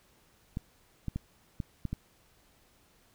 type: clicks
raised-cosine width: 5 ms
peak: -21 dBFS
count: 6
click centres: 0.571 / 1.083 / 1.16 / 1.602 / 1.853 / 1.93 s
effects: pink hiss -65 dBFS RMS until 3.14 s